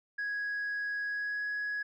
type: tone with pitch glide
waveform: sine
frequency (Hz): 1661.2 to 1673.7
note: G#6 to G#6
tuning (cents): 0 to +13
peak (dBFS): -30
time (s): 0.18-1.83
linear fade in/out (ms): 10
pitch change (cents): +13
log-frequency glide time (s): 1.06-1.45
effects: tanh soft clip ceiling -30 dBFS